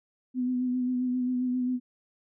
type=tone with vibrato; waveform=sine; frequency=251 Hz; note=B3; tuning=28 cents sharp; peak=-25 dBFS; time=0.34-1.8 s; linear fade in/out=50 ms; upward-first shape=sine; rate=7.5 Hz; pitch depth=25 cents each way; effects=none